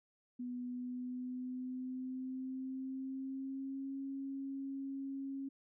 sine tone with pitch glide, 246.9 to 272.4 Hz, B3 to C#4, 0 to -30 cents, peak -39 dBFS, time 0.39-5.49 s, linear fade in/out 10 ms, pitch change +170 cents, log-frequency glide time 0.63-3.99 s, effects none

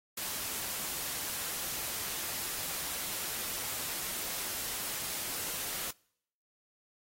white noise, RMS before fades -37 dBFS, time 0.17-5.91 s, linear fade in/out 5 ms, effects noise-tail reverb RT60 0.7 s tail -26 dB re dry + AAC 48 kbps

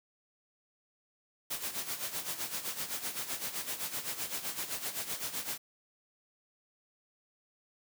white noise with tremolo, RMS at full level -35 dBFS, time 1.5-5.58 s, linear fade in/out 10 ms, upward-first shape sine, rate 7.8 Hz, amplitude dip 70%, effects high-pass 100 Hz 12 dB/octave

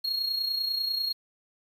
triangle tone with amplitude modulation, 4284 Hz, C8, 40 cents sharp, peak -23 dBFS, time 0.04-1.13 s, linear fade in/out 10 ms, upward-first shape sine, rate 30.1 Hz, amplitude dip 55%, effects 9-bit

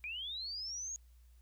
sine linear sweep, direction up, 2341 to 6710 Hz, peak -39 dBFS, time 0.04-0.96 s, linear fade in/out 0 ms, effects added 60 Hz sine -58 dBFS peak until 1.41 s + white hiss -75 dBFS RMS until 1.41 s

